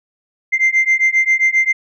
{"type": "beating tone pair", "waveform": "sine", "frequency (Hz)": [2084, 2091.5], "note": ["C7", "C7"], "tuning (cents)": [-7, -1], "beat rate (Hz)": 7.5, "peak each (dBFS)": -13, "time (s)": [0.52, 1.73], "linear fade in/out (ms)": 20, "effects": ["tanh soft clip ceiling -7 dBFS"]}